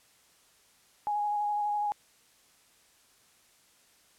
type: tone with vibrato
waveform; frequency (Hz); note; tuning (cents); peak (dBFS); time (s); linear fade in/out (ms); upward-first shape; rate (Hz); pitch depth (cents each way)
sine; 830.6; G#5; 0; -27; 1.07-1.92; 0; square; 12; 13
effects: white hiss -63 dBFS RMS until 4.18 s + low-pass 11000 Hz 12 dB/octave